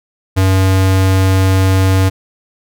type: tone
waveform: square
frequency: 95 Hz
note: F#2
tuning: 46 cents sharp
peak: -9 dBFS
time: 0.36-2.1 s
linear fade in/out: 20 ms
effects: none